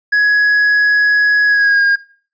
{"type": "tone with pitch glide", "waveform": "triangle", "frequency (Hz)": [1675, 1623.6], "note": ["G#6", "G#6"], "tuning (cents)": [14, -40], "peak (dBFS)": -7, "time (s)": [0.12, 1.96], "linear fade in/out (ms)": 10, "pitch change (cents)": -54, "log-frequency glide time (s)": [1.46, 1.84], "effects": ["noise-tail reverb RT60 0.4 s tail -18 dB re dry", "resampled to 16000 Hz"]}